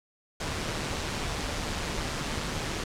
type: noise with amplitude modulation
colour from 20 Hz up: pink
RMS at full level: -30 dBFS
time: 0.4-2.84 s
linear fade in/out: 5 ms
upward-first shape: sine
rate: 153 Hz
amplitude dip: 40%
effects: low-pass 7000 Hz 12 dB/octave